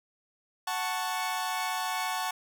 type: chord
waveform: sawtooth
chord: F# minor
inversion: none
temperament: equal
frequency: 740 / 880 / 1108.7 Hz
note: F#5 / A5 / C#6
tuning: 0 / 0 / 0 cents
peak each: -30 / -30 / -31 dBFS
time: 0.67-2.31 s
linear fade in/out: 5 ms
effects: none